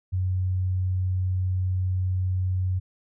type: tone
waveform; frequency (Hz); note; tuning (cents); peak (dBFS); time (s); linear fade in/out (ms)
sine; 92.5; F#2; 0; -22; 0.12-2.8; 20
effects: none